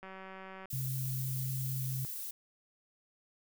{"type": "click train", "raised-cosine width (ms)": 0.5, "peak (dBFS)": -33, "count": 120, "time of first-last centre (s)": [0.03, 0.656], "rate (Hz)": 190}
{"type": "noise", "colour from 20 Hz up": "violet", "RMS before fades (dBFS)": -41, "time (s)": [0.7, 2.31], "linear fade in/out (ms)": 5}
{"type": "tone", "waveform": "sine", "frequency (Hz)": 131.2, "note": "C3", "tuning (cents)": 5, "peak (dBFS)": -34, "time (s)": [0.73, 2.05], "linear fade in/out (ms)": 0}
{"effects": []}